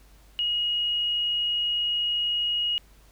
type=tone; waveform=sine; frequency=2887 Hz; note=F#7; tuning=43 cents flat; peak=-23 dBFS; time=0.39-2.78 s; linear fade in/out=0 ms; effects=added 50 Hz sine -53 dBFS peak until 3.11 s + pink hiss -59 dBFS RMS until 3.11 s